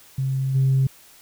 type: tone with level steps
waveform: sine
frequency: 133.6 Hz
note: C3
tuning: 36 cents sharp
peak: -20 / -14 dBFS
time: 0.18-0.87 s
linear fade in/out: 5 ms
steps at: 0.54 s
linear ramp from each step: 20 ms
effects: tanh soft clip ceiling -12 dBFS + white hiss -50 dBFS RMS until 1.21 s